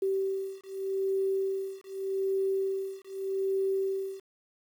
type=beating tone pair; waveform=sine; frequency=386.2 / 387.03 Hz; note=G4 / G4; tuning=-26 / -22 cents; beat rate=0.83 Hz; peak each=-31 dBFS; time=0.02-4.2 s; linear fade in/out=5 ms; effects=9-bit